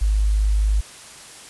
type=tone; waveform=sine; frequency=51.91 Hz; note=G#1; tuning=in tune; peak=-15 dBFS; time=0.01-0.81 s; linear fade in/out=10 ms; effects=white hiss -41 dBFS RMS until 1.49 s + resampled to 24000 Hz